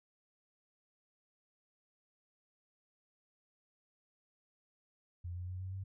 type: tone with pitch steps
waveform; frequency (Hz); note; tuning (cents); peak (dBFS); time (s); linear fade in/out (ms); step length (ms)
sine; 87.6 / 89.6 / 91.64 / 93.72 / 95.86; F2 / F2 / F#2 / F#2 / G2; +6 / +45 / -16 / +23 / -38; -39; 5.24-5.84; 10; 120
effects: none